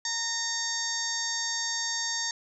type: harmonic tone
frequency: 920 Hz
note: A#5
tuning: 23 cents flat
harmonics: 1 / 2 / 4 / 5 / 6 / 7 / 8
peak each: -40 / -35 / -38 / -35 / -36 / -33 / -41 dBFS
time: 0.05-2.31 s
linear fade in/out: 2 ms
effects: none